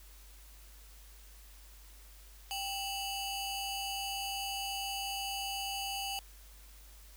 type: ring-modulated tone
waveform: sawtooth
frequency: 1864.7 Hz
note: A#6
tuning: in tune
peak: -29 dBFS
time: 2.51-6.19 s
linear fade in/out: 0 ms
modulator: 1080 Hz
effects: added 50 Hz sine -53 dBFS peak until 7.16 s + white hiss -59 dBFS RMS until 7.16 s